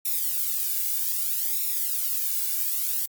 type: noise with flanger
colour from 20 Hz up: violet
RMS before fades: -26 dBFS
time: 0.05-3.06 s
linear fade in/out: 5 ms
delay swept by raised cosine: 0.64 to 1.6 ms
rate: 0.63 Hz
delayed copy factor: -0.75
effects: Opus 48 kbps